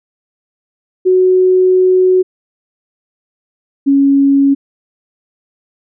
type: tone pair in turn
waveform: sine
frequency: 370 / 277.2 Hz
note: F#4 / C#4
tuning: 0 / 0 cents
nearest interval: perfect fourth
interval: 500 cents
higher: first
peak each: -6 dBFS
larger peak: neither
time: 1.05-2.23 / 3.86-4.55 s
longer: first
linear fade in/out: 20 ms
effects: none